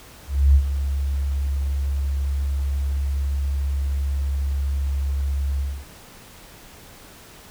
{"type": "tone with ADSR envelope", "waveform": "sine", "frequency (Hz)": 69.3, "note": "C#2", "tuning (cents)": 0, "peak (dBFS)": -9, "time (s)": [0.27, 5.86], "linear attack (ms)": 280, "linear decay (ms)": 67, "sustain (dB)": -11, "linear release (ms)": 260, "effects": ["pink hiss -45 dBFS RMS until 7.5 s"]}